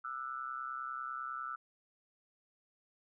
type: tone with amplitude modulation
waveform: sine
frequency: 1329 Hz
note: E6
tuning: 14 cents sharp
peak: -34 dBFS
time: 0.04-1.56 s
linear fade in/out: 10 ms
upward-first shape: sine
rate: 130 Hz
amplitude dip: 95%
effects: none